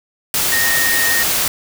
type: tone in noise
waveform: sine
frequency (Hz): 1852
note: A#6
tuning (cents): -12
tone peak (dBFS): -16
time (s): 0.52-1.23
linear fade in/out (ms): 2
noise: white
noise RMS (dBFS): -17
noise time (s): 0.34-1.48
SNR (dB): -2
effects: none